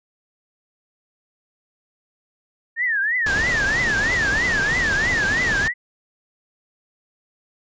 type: tone with vibrato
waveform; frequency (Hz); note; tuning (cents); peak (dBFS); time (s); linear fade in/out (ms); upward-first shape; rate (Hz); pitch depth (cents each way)
sine; 1782; A6; +22; -18; 2.76-5.74; 50; triangle; 3.1; 240
type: noise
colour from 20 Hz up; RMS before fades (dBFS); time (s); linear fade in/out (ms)
pink; -26; 3.26-5.68; 5
effects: resampled to 16000 Hz